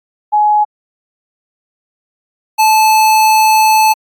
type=tone pair in turn; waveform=sine / square; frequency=841 / 870.2 Hz; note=G#5 / A5; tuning=+22 / -19 cents; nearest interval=minor second; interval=59 cents; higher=second; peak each=-7 dBFS; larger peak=neither; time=0.32-0.65 / 2.58-3.94 s; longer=second; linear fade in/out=20 ms; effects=AAC 64 kbps